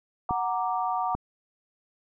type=chord; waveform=sine; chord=Gb augmented; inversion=none; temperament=equal; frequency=740 / 932.3 / 1174.7 Hz; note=Gb5 / Bb5 / D6; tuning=0 / 0 / 0 cents; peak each=-28 / -30 / -31 dBFS; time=0.29-1.15 s; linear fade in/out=2 ms
type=clicks; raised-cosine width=3 ms; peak=-19 dBFS; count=2; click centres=0.309 / 1.15 s
effects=none